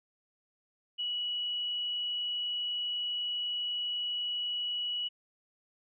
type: tone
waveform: sine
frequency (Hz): 2932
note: F#7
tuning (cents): -16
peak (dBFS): -31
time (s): 0.98-5.09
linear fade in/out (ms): 20
effects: none